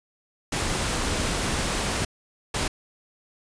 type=noise bursts at uneven times; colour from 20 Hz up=pink; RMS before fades=-26 dBFS; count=2; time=0.52-2.05 / 2.54-2.68 s; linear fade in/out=5 ms; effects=resampled to 22050 Hz